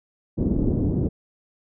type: low-pass noise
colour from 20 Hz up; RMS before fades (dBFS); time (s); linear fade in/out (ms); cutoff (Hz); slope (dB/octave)
white; -22; 0.37-1.09; 20; 330; 24
effects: none